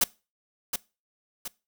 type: noise with echo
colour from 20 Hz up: white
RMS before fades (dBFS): -21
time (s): 0.01-0.04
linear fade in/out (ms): 5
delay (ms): 720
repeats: 2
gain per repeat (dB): -7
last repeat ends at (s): 1.48
effects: noise-tail reverb RT60 0.3 s tail -22 dB re dry